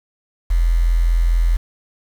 sine tone with quantisation, 42.26 Hz, E1, 44 cents sharp, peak -12 dBFS, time 0.5-1.57 s, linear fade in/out 10 ms, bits 6, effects none

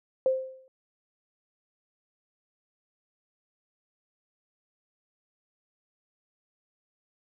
sine tone with exponential decay, 523 Hz, C5, 1 cent flat, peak -18 dBFS, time 0.26-0.68 s, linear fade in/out 1 ms, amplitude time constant 91 ms, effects none

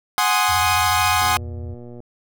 sawtooth chord, Ab dominant seventh, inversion third, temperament equal, 740 / 830.6 / 1046.5 / 1244.5 Hz, Gb5 / Ab5 / C6 / Eb6, 0 / 0 / 0 / 0 cents, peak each -18 dBFS, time 0.18-1.37 s, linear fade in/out 0 ms
sine tone with vibrato, 87.31 Hz, F2, in tune, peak -28 dBFS, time 0.48-1.75 s, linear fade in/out 20 ms, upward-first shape square, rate 14 Hz, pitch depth 130 cents each way
click train, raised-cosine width 2 ms, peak -26 dBFS, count 95, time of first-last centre 1.22-2.003 s, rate 120 Hz
effects none

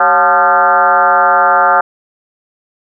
sine tone with frequency modulation, 1046.5 Hz, C6, in tune, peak -6 dBFS, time 0-1.81 s, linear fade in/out 5 ms, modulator 165 Hz, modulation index 2.7, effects none

